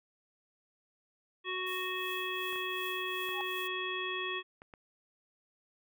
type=harmonic tone; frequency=370 Hz; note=F#4; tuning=in tune; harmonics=1 / 3 / 5 / 7 / 9; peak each=-40 / -40 / -40 / -40 / -40 dBFS; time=1.44-4.43 s; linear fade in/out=50 ms
type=noise with tremolo; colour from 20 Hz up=violet; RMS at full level=-47 dBFS; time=1.66-3.68 s; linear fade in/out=10 ms; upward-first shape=triangle; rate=2.7 Hz; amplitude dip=75%
type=clicks; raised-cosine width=0.5 ms; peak=-35 dBFS; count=5; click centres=2.528 / 2.559 / 3.29 / 4.619 / 4.738 s
type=tone with exponential growth; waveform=sine; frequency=820 Hz; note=G#5; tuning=22 cents flat; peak=-33 dBFS; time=3.27-3.41 s; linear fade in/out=0 ms; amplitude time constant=29 ms
effects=none